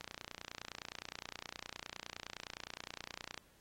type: click train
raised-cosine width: 0.2 ms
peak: -26 dBFS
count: 101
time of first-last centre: 0.01-3.377 s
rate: 29.7 Hz
effects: pink hiss -68 dBFS RMS until 3.6 s + AAC 48 kbps